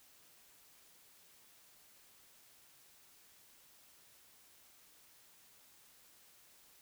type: silence
effects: white hiss -64 dBFS RMS until 6.81 s